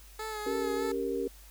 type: tone with vibrato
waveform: 15% pulse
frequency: 429.5 Hz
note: A4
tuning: 42 cents flat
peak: -29 dBFS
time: 0.19-0.92 s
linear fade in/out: 5 ms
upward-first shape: sine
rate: 3.3 Hz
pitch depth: 35 cents each way
type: chord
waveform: sine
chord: G diminished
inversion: second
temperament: equal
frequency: 277.2 / 392 / 466.2 Hz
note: Db4 / G4 / Bb4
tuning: 0 / 0 / 0 cents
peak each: -36 / -33 / -33 dBFS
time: 0.46-1.28 s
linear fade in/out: 5 ms
effects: added 50 Hz sine -51 dBFS peak until 1.5 s + white hiss -56 dBFS RMS until 1.5 s